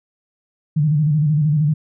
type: tone with vibrato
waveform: sine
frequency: 150.8 Hz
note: D3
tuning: 46 cents sharp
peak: -13 dBFS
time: 0.76-1.74 s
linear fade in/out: 10 ms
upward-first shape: square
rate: 13 Hz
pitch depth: 71 cents each way
effects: none